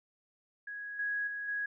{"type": "tone with level steps", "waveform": "sine", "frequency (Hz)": 1661.2, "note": "G#6", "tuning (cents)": 0, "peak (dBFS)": [-39, -31, -36, -32], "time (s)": [0.67, 1.66], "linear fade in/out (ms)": 5, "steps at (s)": [0.99, 1.27, 1.48], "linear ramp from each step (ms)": 5, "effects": []}